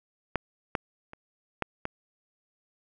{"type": "clicks", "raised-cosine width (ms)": 0.5, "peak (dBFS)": [-11, -11, -28, -12, -16], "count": 5, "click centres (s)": [0.357, 0.752, 1.134, 1.623, 1.854], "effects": []}